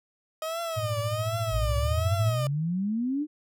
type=tone with vibrato; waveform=30% pulse; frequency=626 Hz; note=D#5; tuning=10 cents sharp; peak=-27 dBFS; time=0.42-2.47 s; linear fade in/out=2 ms; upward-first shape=triangle; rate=1.3 Hz; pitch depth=150 cents each way
type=tone with tremolo; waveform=sine; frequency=109.8 Hz; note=A2; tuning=3 cents flat; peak=-25 dBFS; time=0.76-2.31 s; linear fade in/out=20 ms; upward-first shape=sine; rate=14 Hz; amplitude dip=75%
type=exponential sweep; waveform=sine; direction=up; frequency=50 to 310.4 Hz; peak=-25 dBFS; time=1.5-3.27 s; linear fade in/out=50 ms
effects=none